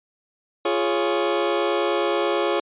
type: chord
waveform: sawtooth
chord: Db major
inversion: first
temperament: just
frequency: 346.5 / 415.8 / 554.4 Hz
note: F4 / Ab4 / Db5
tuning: -14 / +2 / 0 cents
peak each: -20 dBFS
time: 0.65-2.6 s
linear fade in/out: 5 ms
effects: resampled to 8000 Hz